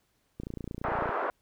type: click train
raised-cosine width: 3 ms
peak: -24 dBFS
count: 21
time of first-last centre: 0.4-1.092 s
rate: 28.9 Hz
type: band-pass noise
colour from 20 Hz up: white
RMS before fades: -31 dBFS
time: 0.84-1.3 s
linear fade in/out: 0 ms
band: 370 to 1300 Hz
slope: 24 dB/octave
effects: pink hiss -73 dBFS RMS until 1.41 s